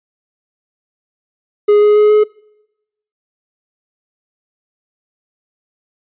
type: tone with pitch steps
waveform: triangle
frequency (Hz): 415.3 / 418.2 / 421.1 / 424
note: G#4 / G#4 / G#4 / G#4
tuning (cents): 0 / +12 / +24 / +36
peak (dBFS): -4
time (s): 1.68-2.24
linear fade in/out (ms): 10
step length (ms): 140
effects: noise-tail reverb RT60 0.9 s tail -25 dB re dry + resampled to 8000 Hz